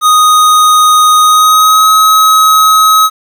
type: tone with pitch glide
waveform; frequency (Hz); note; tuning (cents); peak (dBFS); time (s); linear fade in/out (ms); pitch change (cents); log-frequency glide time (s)
square; 1244.5 to 1275.1; D#6 to D#6; 0 to +42; -4; 0.01-3.1; 50; +42; 1.22-1.89
effects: 7-bit